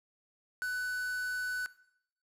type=tone with quantisation; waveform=triangle; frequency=1496 Hz; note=F#6; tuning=19 cents sharp; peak=-30 dBFS; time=0.62-1.66 s; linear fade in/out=0 ms; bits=7; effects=noise-tail reverb RT60 0.7 s tail -18 dB re dry + low-pass 11000 Hz 12 dB/octave